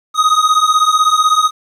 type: beating tone pair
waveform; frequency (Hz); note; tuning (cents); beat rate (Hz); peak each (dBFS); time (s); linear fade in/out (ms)
square; 1244.5 / 1260.5; D#6 / D#6; 0 / +22; 16; -13; 0.14-1.51; 50
effects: low-pass 7000 Hz 12 dB/octave + 8-bit